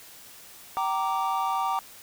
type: chord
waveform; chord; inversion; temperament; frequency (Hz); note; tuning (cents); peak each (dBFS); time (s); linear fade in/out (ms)
triangle; G minor; none; equal with one note detuned; 771 / 932.3 / 1174.7; G5 / Bb5 / D6; -29 / 0 / 0; -27; 0.77-1.79; 0
effects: white hiss -48 dBFS RMS until 2.02 s